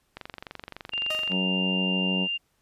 click train, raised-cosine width 0.3 ms, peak -21 dBFS, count 28, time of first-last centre 0.17-1.319 s, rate 23.5 Hz
sine tone, 2794 Hz, F7, in tune, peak -26 dBFS, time 0.92-2.38 s, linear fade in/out 20 ms
sawtooth tone with exponential decay, 622.3 Hz, D#5, in tune, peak -25 dBFS, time 1.1-1.45 s, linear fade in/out 5 ms, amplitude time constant 75 ms
harmonic tone, 93 Hz, F#2, 9 cents sharp, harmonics 2 / 3 / 4 / 5 / 6 / 7 / 8 / 9 / 10, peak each -26 / -34 / -38 / -39 / -39 / -43 / -47 / -46 / -43 dBFS, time 1.29-2.28 s, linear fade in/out 50 ms
effects pink hiss -70 dBFS RMS until 2.61 s + resampled to 32000 Hz

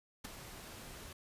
pink noise with ADSR envelope, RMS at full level -41 dBFS, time 0.24-1.13 s, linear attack 10 ms, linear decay 12 ms, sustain -9 dB, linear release 4 ms, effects resampled to 32000 Hz

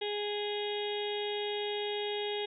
harmonic tone, 414.2 Hz, G#4, 5 cents flat, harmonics 1 / 2 / 4 / 5 / 6 / 7 / 8 / 9, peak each -34 / -41 / -49 / -46 / -48 / -45 / -41 / -43 dBFS, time 0.01-2.46 s, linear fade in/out 10 ms, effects none

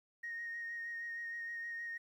sine tone with vibrato, 1862 Hz, A#6, 2 cents flat, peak -39 dBFS, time 0.23-1.98 s, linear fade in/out 10 ms, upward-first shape sine, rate 6.4 Hz, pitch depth 17 cents each way, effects tanh soft clip ceiling -35 dBFS + 12-bit

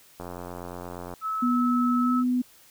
click train, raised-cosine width 1 ms, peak -23 dBFS, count 84, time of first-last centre 0.2-1.138 s, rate 88.5 Hz
sine tone, 1299 Hz, E6, 26 cents flat, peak -26 dBFS, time 1.21-2.24 s, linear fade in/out 50 ms
sine tone with pitch glide, 244.6 to 249.3 Hz, B3 to B3, -16 to +16 cents, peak -21 dBFS, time 1.42-2.42 s, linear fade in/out 10 ms, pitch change +32 cents, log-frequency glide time 2.01-2.13 s
effects white hiss -55 dBFS RMS until 2.7 s

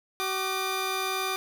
15% pulse tone pair together, 379.1 / 1198 Hz, F#4 / D6, +42 / +34 cents, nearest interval octave + minor sixth, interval 1992 cents, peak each -24 dBFS, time 0.2-1.36 s, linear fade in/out 0 ms, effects none

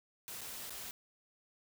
white noise with dropouts, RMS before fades -45 dBFS, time 0.28-0.91 s, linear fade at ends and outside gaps 0 ms, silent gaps 0.409-0.415 / 0.696-0.705 s, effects none

